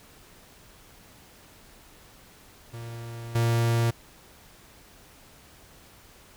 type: tone with level steps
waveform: 45% pulse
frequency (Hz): 116.54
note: A#2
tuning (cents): 0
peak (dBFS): -36 / -21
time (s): 2.73-3.91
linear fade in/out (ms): 10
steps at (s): 3.35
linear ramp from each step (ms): 5
effects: pink hiss -53 dBFS RMS until 6.36 s